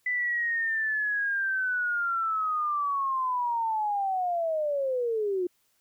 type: linear sweep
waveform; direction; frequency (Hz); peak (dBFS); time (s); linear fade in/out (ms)
sine; down; 2000 to 349.2; -25; 0.06-5.47; 5
effects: white hiss -70 dBFS RMS until 5.8 s